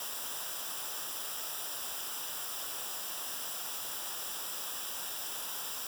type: noise with comb filter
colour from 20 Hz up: white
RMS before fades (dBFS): -39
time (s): 0-5.87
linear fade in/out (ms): 2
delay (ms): 0.46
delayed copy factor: -0.7
effects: none